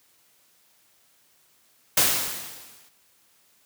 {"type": "noise with exponential decay", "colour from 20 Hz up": "white", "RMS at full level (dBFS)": -17, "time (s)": [1.97, 2.89], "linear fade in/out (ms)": 5, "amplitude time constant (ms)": 200, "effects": ["white hiss -62 dBFS RMS until 3.65 s", "high-pass 80 Hz 12 dB/octave"]}